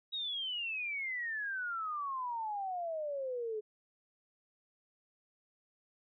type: exponential sweep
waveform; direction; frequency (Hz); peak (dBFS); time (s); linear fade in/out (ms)
sine; down; 3834 to 420; -35; 0.12-3.61; 20
effects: none